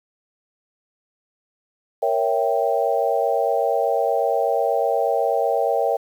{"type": "chord", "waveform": "sine", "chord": "A# diminished seventh", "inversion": "none", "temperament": "equal", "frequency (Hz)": [466.2, 554.4, 659.3, 784], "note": ["A#4", "C#5", "E5", "G5"], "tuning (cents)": [0, 0, 0, 0], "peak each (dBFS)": -23, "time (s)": [2.02, 5.97], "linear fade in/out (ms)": 10, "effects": ["8-bit"]}